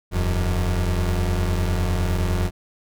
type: tone pair together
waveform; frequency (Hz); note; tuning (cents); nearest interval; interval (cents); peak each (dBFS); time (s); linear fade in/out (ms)
35% pulse; 40.13 / 90.1; E1 / F#2; -46 / -45; octave + major second; 1401; -21 / -20; 0.11-2.51; 50
effects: none